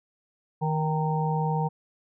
harmonic tone with a mistuned harmonic, 156.5 Hz, D#3, 10 cents sharp, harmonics 1 / 3 / 5 / 6, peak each -25 / -33 / -31 / -31 dBFS, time 0.61-1.69 s, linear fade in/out 20 ms, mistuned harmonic 6, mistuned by -33 cents, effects none

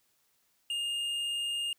triangle tone with hard clipping, 2827 Hz, F7, 20 cents sharp, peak -32 dBFS, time 0.7-1.73 s, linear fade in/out 2 ms, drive 10 dB, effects white hiss -72 dBFS RMS until 1.78 s

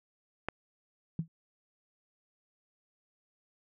click, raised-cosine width 0.5 ms, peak -17 dBFS, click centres 0.486 s
sine tone with exponential decay, 163.2 Hz, E3, 17 cents flat, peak -26 dBFS, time 1.19-1.28 s, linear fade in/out 2 ms, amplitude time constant 19 ms
effects none

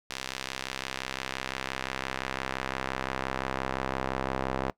sawtooth tone with band-pass filter sweep, 65.8 Hz, C2, 10 cents sharp, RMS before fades -34 dBFS, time 0.1-4.7 s, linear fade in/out 0 ms, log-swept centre 4100 to 800 Hz, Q 0.76, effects noise-tail reverb RT60 0.1 s tail -21 dB re dry

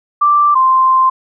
sine tone pair in turn, 1174.7 / 1044.4 Hz, D6 / C6, 0 / -3 cents, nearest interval major second, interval 203 cents, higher first, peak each -7 dBFS, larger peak neither, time 0.21-0.55 / 0.55-1.1 s, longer second, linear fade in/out 10 ms, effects none

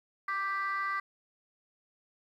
sine chord, G major, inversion second, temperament equal, 1174.7 / 1568 / 1975.5 Hz, D6 / G6 / B6, 0 / 0 / 0 cents, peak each -31 / -36 / -35 dBFS, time 0.28-1 s, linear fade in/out 5 ms, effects tanh soft clip ceiling -25 dBFS + 11-bit

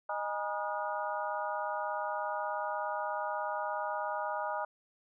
harmonic tone with a mistuned harmonic, 205.5 Hz, G#3, 18 cents flat, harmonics 3 / 4 / 5 / 6 / 7, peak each -38 / -38 / -38 / -40 / -42 dBFS, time 0.09-4.65 s, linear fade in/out 5 ms, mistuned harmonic 5, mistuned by -120 cents, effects none

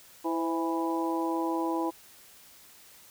harmonic tone with a mistuned harmonic, 164.81 Hz, E3, in tune, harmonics 2 / 3 / 4 / 5 / 6, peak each -29 / -37 / -39 / -35 / -34 dBFS, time 0.24-1.91 s, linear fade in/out 20 ms, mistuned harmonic 3, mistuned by +52 cents, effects white hiss -54 dBFS RMS until 3.1 s

